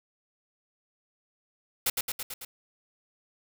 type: noise with echo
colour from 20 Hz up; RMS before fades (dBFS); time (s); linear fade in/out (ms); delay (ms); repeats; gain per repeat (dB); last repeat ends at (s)
white; -26; 1.86-1.9; 5; 110; 5; -3; 2.45
effects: none